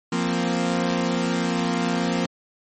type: chord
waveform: sawtooth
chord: F suspended fourth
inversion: none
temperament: equal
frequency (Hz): 174.61 / 233.1 / 261.6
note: F3 / Bb3 / C4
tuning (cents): 0 / 0 / 0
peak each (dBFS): -21 / -21 / -23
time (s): 0.12-2.26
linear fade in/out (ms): 5
effects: MP3 32 kbps